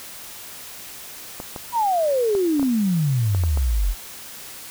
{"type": "clicks", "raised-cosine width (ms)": 1, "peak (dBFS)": -17, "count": 8, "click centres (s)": [1.401, 1.562, 2.351, 2.596, 2.629, 3.348, 3.437, 3.574]}
{"type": "exponential sweep", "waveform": "sine", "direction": "down", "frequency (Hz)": [987.8, 41.2], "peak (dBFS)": -17, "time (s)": [1.72, 3.95], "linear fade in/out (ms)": 50}
{"effects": ["white hiss -38 dBFS RMS until 4.7 s"]}